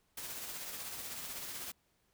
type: noise with tremolo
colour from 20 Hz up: white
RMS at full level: -42 dBFS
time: 0.17-1.72 s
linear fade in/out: 5 ms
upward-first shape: sine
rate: 16 Hz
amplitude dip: 35%
effects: pink hiss -75 dBFS RMS until 2.13 s

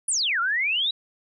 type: exponential two-way sweep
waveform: sine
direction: down then up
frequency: 10170 to 1334 to 3944 Hz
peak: -21 dBFS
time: 0.08-0.91 s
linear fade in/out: 5 ms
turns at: 0.4 s
effects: none

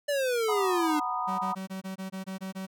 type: exponential sweep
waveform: square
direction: down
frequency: 590 to 293.7 Hz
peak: -26 dBFS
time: 0.08-1 s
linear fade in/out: 10 ms
type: chord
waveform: sine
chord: B major seventh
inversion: second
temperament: just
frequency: 740.8 / 926 / 987.8 / 1234.7 Hz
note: F#5 / A#5 / B5 / D#6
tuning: +2 / -12 / 0 / -14 cents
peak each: -34 / -36 / -33 / -32 dBFS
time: 0.48-1.55 s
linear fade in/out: 10 ms
type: tone bursts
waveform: 45% pulse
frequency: 190.1 Hz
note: F#3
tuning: 47 cents sharp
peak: -34 dBFS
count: 10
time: 1.27-2.668 s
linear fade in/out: 20 ms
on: 120 ms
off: 22 ms
effects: none

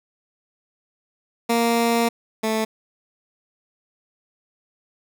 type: tone pair in turn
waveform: 15% pulse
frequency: 233.1 / 220 Hz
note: A#3 / A3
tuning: 0 / 0 cents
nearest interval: minor second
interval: 100 cents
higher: first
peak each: -11 / -14 dBFS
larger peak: first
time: 1.49-2.09 / 2.43-2.65 s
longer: first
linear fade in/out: 10 ms
effects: none

